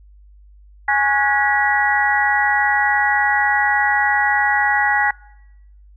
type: harmonic tone with a mistuned harmonic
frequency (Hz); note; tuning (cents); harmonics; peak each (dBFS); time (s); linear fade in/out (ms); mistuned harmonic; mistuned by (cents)
276.6; C#4; -4; 3 / 4 / 5 / 6 / 7; -18 / -28 / -24 / -22 / -18; 0.88-5.11; 5; 5; +88
effects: noise-tail reverb RT60 0.9 s tail -23 dB re dry + added 50 Hz sine -43 dBFS peak until 5.96 s